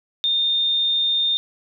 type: tone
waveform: sine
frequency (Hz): 3637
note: A#7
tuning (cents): -43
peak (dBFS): -17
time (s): 0.24-1.37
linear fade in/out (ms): 0
effects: none